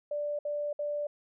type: tone bursts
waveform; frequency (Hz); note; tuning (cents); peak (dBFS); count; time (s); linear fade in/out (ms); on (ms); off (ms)
sine; 587.3; D5; 0; -30; 3; 0.11-1.07; 5; 280; 60
effects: none